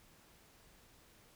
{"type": "silence", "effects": ["pink hiss -64 dBFS RMS until 1.35 s"]}